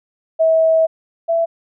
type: tone pair in turn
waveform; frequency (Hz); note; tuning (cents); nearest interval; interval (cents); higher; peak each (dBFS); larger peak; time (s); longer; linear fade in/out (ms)
sine; 646 / 666.1; E5 / E5; -35 / +18; minor second; 53; second; -10 / -13; first; 0.39-0.87 / 1.28-1.46; first; 20
effects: none